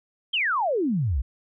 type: exponential sweep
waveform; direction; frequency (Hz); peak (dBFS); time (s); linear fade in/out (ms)
sine; down; 3282 to 55; -21; 0.33-1.22; 10
effects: none